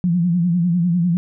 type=tone with vibrato; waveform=sine; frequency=173.8 Hz; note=F3; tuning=8 cents flat; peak=-14 dBFS; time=0.04-1.17 s; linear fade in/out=0 ms; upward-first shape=sine; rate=10 Hz; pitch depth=84 cents each way; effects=none